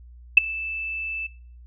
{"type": "tone with ADSR envelope", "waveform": "sine", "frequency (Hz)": 2637, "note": "E7", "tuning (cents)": 0, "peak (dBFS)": -4, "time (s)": [0.37, 1.27], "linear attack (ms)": 6, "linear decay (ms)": 13, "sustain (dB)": -24, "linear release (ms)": 9, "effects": ["noise-tail reverb RT60 0.5 s tail -21 dB re dry", "added 60 Hz sine -43 dBFS peak until 1.66 s"]}